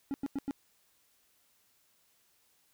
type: tone bursts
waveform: triangle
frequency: 277.2 Hz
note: C#4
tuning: in tune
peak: -29 dBFS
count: 4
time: 0.11-0.509 s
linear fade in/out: 0 ms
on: 30 ms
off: 93 ms
effects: white hiss -70 dBFS RMS until 2.73 s